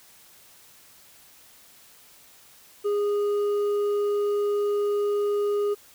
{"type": "tone with hard clipping", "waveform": "sine", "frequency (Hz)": 410.9, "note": "G#4", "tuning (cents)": -18, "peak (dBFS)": -23, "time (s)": [2.84, 5.75], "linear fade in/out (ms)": 20, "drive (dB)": 4, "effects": ["white hiss -53 dBFS RMS until 5.94 s"]}